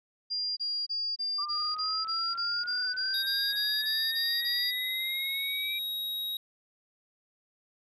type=tone bursts; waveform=sine; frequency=4800 Hz; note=D8; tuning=37 cents sharp; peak=-29 dBFS; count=15; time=0.3-4.714 s; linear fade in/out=20 ms; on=270 ms; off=26 ms
type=exponential sweep; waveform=sine; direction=up; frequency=1177 to 2349 Hz; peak=-34 dBFS; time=1.38-5.79 s; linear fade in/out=10 ms
type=click train; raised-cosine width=0.3 ms; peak=-39 dBFS; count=131; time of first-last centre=1.53-4.589 s; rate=42.5 Hz
type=tone with pitch glide; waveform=square; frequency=3772 to 3803 Hz; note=A#7 to A#7; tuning=+20 to +34 cents; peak=-32 dBFS; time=3.14-6.37 s; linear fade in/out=2 ms; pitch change=+14 cents; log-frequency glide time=3.79-6.26 s
effects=none